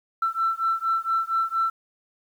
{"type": "beating tone pair", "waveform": "sine", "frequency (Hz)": [1336, 1340.3], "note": ["E6", "E6"], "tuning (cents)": [23, 28], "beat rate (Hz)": 4.3, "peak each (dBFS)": -24, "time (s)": [0.22, 1.7], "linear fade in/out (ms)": 5, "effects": ["tanh soft clip ceiling -15 dBFS", "9-bit"]}